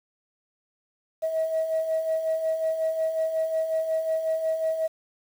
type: beating tone pair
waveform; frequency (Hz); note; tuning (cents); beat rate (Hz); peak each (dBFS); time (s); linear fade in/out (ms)
sine; 637 / 642.5; D#5 / E5; +41 / -45; 5.5; -31 / -23; 1.22-4.88; 20
effects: tanh soft clip ceiling -18 dBFS + 8-bit